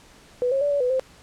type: tone with pitch steps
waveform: sine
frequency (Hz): 494.5 / 542 / 578 / 571 / 497.9 / 522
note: B4 / C#5 / D5 / D5 / B4 / C5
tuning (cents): +2 / -39 / -28 / -49 / +14 / -4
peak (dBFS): -19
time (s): 0.42-0.996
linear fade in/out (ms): 0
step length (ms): 96
effects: pink hiss -51 dBFS RMS until 1.22 s + low-pass 9000 Hz 12 dB/octave